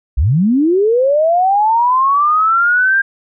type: linear sweep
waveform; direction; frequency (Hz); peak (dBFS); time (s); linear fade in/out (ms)
sine; up; 51.9 to 1609; -9; 0.17-3.02; 10
effects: none